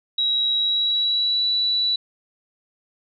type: tone with pitch glide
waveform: sine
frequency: 3859 to 3945 Hz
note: B7 to B7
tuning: -41 to -3 cents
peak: -18 dBFS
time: 0.18-1.96 s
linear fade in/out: 5 ms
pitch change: +38 cents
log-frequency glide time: 0.57-1.45 s
effects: none